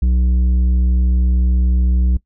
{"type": "tone with tanh clipping", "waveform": "sine", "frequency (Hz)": 61.9, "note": "B1", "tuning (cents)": 5, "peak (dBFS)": -13, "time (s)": [0.02, 2.17], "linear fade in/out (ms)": 5, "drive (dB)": 8, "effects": ["noise-tail reverb RT60 0.1 s tail -20 dB re dry"]}